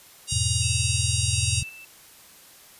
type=harmonic tone; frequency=945 Hz; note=A#5; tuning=23 cents sharp; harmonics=3 / 4 / 5 / 6 / 7 / 8 / 9 / 10; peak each=-33 / -33 / -33 / -33 / -33 / -33 / -33 / -33 dBFS; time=0.27-1.64 s; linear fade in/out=50 ms
type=chord; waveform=sine; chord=E major; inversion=none; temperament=just; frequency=82.41 / 103.01 / 123.61 Hz; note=E2 / G#2 / B2; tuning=0 / -14 / +2 cents; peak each=-28 dBFS; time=0.32-1.63 s; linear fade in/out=5 ms
type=tone with tremolo; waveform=sine; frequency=2651 Hz; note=E7; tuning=9 cents sharp; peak=-35 dBFS; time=0.62-1.85 s; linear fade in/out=5 ms; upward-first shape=square; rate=1.4 Hz; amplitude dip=55%
effects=white hiss -50 dBFS RMS until 2.79 s + resampled to 32000 Hz